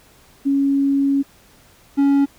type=tone pair in turn; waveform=sine / triangle; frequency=277.2 / 279.5 Hz; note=C#4 / C#4; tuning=0 / +14 cents; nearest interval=unison; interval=14 cents; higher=second; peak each=-14 / -10 dBFS; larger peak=second; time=0.45-1.23 / 1.97-2.26 s; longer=first; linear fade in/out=20 ms; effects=pink hiss -51 dBFS RMS until 2.38 s